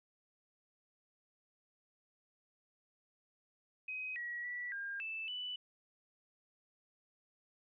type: tone with pitch steps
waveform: sine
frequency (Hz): 2522 / 1917 / 1953 / 1608 / 2639 / 2979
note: D#7 / A#6 / B6 / G6 / E7 / F#7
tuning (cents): +23 / +48 / -20 / +44 / +1 / +11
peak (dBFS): -39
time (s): 3.88-5.56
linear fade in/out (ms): 5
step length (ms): 280
effects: none